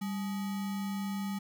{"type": "tone with sample-and-hold", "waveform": "sine", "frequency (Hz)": 197.6, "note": "G3", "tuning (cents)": 14, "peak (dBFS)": -32, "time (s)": [0.01, 1.39], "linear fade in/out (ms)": 10, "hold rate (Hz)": 1050, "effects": []}